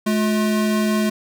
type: tone pair together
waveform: square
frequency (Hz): 213.8 / 358.2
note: A3 / F4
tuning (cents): -49 / +44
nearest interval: major sixth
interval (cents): 893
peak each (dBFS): -18 / -26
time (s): 0.06-1.1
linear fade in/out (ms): 10
effects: none